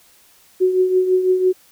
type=tone with tremolo; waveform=sine; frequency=370 Hz; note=F#4; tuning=in tune; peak=-10 dBFS; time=0.6-1.53 s; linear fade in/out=20 ms; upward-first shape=triangle; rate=6 Hz; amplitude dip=65%; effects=white hiss -52 dBFS RMS until 1.71 s